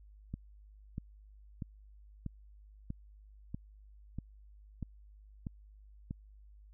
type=click train; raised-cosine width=5 ms; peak=-26 dBFS; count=10; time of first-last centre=0.34-6.109 s; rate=1.56 Hz; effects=added 51 Hz sine -54 dBFS peak until 6.73 s